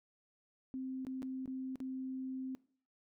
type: tone with dropouts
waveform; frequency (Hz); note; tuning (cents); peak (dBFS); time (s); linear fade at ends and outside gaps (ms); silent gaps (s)
sine; 261.2; C4; -3; -38; 0.74-2.55; 0; 1.05-1.068 / 1.221-1.229 / 1.458-1.477 / 1.757-1.803
effects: noise-tail reverb RT60 0.5 s tail -21 dB re dry